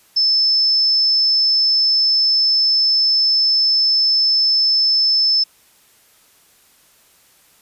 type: tone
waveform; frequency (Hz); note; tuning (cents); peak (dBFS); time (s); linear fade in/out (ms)
sine; 5260; E8; -5; -12; 0.16-5.44; 10
effects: white hiss -53 dBFS RMS until 7.61 s + resampled to 32000 Hz